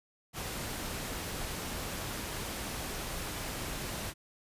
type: noise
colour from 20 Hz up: pink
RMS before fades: -38 dBFS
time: 0.33-4.14 s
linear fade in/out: 50 ms
effects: resampled to 32000 Hz